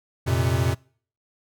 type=chord; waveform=square; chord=F suspended fourth; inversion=none; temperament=equal with one note detuned; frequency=89.14 / 116.54 / 130.81 Hz; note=F2 / Bb2 / C3; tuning=+36 / 0 / 0 cents; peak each=-25 dBFS; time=0.26-0.75 s; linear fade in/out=20 ms; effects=noise-tail reverb RT60 0.5 s tail -25 dB re dry

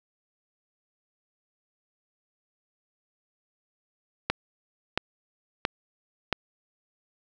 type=click train; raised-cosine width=0.3 ms; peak=-7 dBFS; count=4; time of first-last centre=4.3-6.327 s; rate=1.48 Hz; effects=none

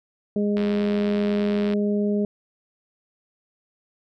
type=harmonic tone; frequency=206 Hz; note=G#3; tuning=14 cents flat; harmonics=1 / 2 / 3; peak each=-21 / -25 / -32 dBFS; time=0.36-2.25 s; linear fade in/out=2 ms
type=click train; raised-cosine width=0.3 ms; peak=-18 dBFS; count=104; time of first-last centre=0.57-1.735 s; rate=88.4 Hz
effects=none

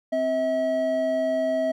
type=tone pair together; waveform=triangle; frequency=261.6 / 643.8 Hz; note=C4 / E5; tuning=0 / -41 cents; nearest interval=octave + major third; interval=1559 cents; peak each=-27 / -20 dBFS; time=0.12-1.72 s; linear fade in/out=10 ms; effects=none

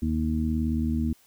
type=harmonic tone; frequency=78.6 Hz; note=D#2; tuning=18 cents sharp; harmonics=1 / 2 / 3 / 4; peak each=-27 / -34 / -26 / -34 dBFS; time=0.02-1.13 s; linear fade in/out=5 ms; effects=white hiss -60 dBFS RMS until 1.26 s

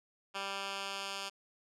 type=tone with band-pass filter sweep; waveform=10% pulse; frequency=196.6 Hz; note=G3; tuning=5 cents sharp; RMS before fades=-40 dBFS; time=0.34-1.3 s; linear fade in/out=20 ms; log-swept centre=2400 to 4000 Hz; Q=0.87; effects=resampled to 32000 Hz

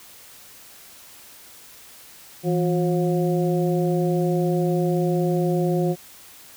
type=harmonic tone with a mistuned harmonic; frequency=179.2 Hz; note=F3; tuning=45 cents sharp; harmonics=1 / 2 / 3 / 4; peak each=-21 / -23 / -28 / -31 dBFS; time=2.43-5.96 s; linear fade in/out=50 ms; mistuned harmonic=1; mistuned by=-130 cents; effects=white hiss -46 dBFS RMS until 6.56 s

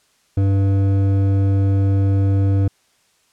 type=tone with hard clipping; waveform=sine; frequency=98 Hz; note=G2; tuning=in tune; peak=-15 dBFS; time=0.37-2.68 s; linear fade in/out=5 ms; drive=10 dB; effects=white hiss -60 dBFS RMS until 3.32 s + low-pass 9000 Hz 12 dB/octave

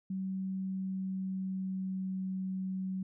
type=tone with pitch glide; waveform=sine; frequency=190 to 188.47 Hz; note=F#3 to F#3; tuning=+46 to +32 cents; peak=-33 dBFS; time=0.1-3.03 s; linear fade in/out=5 ms; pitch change=-14 cents; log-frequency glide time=0.62-2.29 s; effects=none

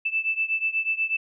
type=beating tone pair; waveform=sine; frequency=2637 / 2645.2 Hz; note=E7 / E7; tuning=0 / +5 cents; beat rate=8.2 Hz; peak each=-25 / -27 dBFS; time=0.05-1.17 s; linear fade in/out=10 ms; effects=none

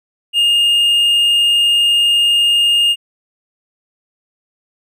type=tone; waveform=triangle; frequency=2832 Hz; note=F7; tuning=23 cents sharp; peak=-8 dBFS; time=0.33-2.96 s; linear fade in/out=50 ms; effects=none

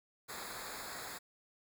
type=noise with comb filter; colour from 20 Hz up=pink; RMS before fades=-45 dBFS; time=0.28-1.19 s; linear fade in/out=20 ms; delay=0.34 ms; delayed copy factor=-0.85; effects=none

